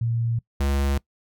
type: tone pair in turn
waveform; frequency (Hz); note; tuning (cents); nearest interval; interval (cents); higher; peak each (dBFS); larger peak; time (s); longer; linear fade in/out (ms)
sine / square; 116.1 / 69.53; A#2 / C#2; -7 / +6; major sixth; 887; first; -21; neither; 0.01-0.39 / 0.6-0.98; neither; 5
effects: noise-tail reverb RT60 0.1 s tail -22 dB re dry